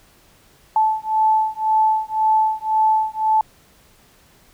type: beating tone pair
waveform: sine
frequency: 871 / 872.9 Hz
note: A5 / A5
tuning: -18 / -14 cents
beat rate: 1.9 Hz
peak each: -18 dBFS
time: 0.76-3.41 s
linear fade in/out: 2 ms
effects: pink hiss -53 dBFS RMS until 4.53 s